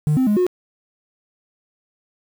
triangle tone with pitch steps, 150.7 / 259.6 / 208.8 / 362.7 Hz, D3 / C4 / G#3 / F#4, +45 / -13 / +10 / -34 cents, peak -11 dBFS, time 0.07-0.466 s, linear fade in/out 0 ms, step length 99 ms, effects tanh soft clip ceiling -9 dBFS + 7-bit

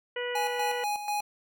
harmonic tone, 488.8 Hz, B4, 18 cents flat, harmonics 1 / 2 / 3 / 4 / 5 / 6, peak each -32 / -42 / -40 / -37 / -45 / -40 dBFS, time 0.16-0.84 s, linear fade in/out 5 ms
square tone with tremolo, 830.6 Hz, G#5, in tune, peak -28 dBFS, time 0.35-1.21 s, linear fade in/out 5 ms, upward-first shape square, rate 4.1 Hz, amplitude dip 60%
effects none

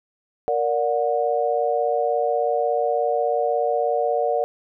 sine chord, Bb augmented, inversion none, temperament just, 466.2 / 582.7 / 728.4 Hz, Bb4 / D5 / F#5, 0 / -14 / -27 cents, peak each -23 / -23 / -23 dBFS, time 0.48-4.44 s, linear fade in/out 0 ms, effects none

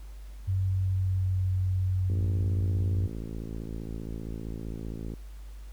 sine tone with pitch glide, 94.7 to 93.13 Hz, F#2 to F#2, +41 to +12 cents, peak -24 dBFS, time 0.47-3.08 s, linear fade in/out 20 ms, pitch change -29 cents, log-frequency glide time 0.68-1.42 s
click train, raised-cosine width 3 ms, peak -25 dBFS, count 169, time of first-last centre 2.1-5.138 s, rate 55.3 Hz
effects added 50 Hz sine -40 dBFS peak until 5.72 s + pink hiss -59 dBFS RMS until 5.72 s

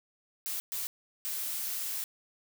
blue noise bursts at uneven times, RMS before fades -35 dBFS, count 3, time 0.46-0.6 / 0.72-0.87 / 1.25-2.04 s, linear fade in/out 0 ms, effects none

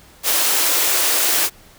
white high-pass noise, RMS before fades -17 dBFS, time 0.23-1.5 s, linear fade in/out 50 ms, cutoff 280 Hz, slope 96 dB/octave, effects pink hiss -47 dBFS RMS until 1.78 s

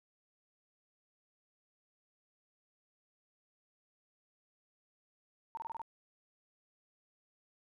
sine tone bursts, 913 Hz, A#5, 36 cents flat, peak -38 dBFS, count 6, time 5.55-5.817 s, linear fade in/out 0 ms, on 22 ms, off 27 ms, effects none

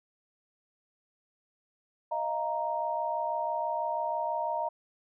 sine chord, Eb suspended second, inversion none, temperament equal with one note detuned, 622.3 / 688.4 / 932.3 Hz, Eb5 / F5 / Bb5, 0 / -25 / 0 cents, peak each -34 / -35 / -31 dBFS, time 2.11-4.69 s, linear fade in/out 10 ms, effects none

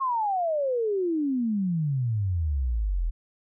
sine exponential sweep, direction down, 1100 to 38.89 Hz, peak -23 dBFS, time 0-3.11 s, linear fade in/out 20 ms, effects none

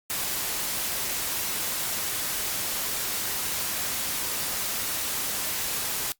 white noise, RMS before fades -29 dBFS, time 0.1-6.12 s, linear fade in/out 0 ms, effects noise-tail reverb RT60 0.1 s tail -20 dB re dry + Opus 48 kbps

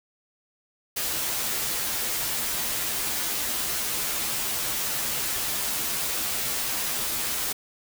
white noise with comb filter, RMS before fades -28 dBFS, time 0.96-7.53 s, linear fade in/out 10 ms, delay 11 ms, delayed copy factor -0.75, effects none

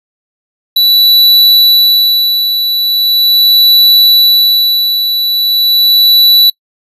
square tone with tremolo, 3951 Hz, B7, in tune, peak -3 dBFS, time 0.76-6.5 s, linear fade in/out 5 ms, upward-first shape sine, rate 0.4 Hz, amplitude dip 55%, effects noise-tail reverb RT60 0.1 s tail -26 dB re dry + resampled to 32000 Hz

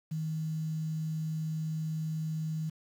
sine tone with quantisation, 157.8 Hz, D#3, 25 cents sharp, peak -31 dBFS, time 0.11-2.7 s, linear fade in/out 10 ms, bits 9, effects none

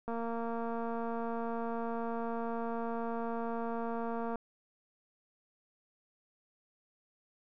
click train, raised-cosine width 1 ms, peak -25 dBFS, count 989, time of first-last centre 0.08-4.357 s, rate 231 Hz, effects none

